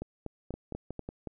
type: two click trains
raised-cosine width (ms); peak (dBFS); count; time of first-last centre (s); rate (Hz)
2; -23 / -24; 5 / 5; 0.02-0.993 / 0.54-1.273; 4.11 / 5.46
effects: none